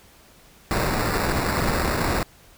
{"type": "noise with sample-and-hold", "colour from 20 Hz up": "pink", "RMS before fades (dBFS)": -23, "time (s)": [0.71, 2.23], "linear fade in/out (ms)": 0, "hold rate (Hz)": 3150, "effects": ["pink hiss -52 dBFS RMS until 2.57 s"]}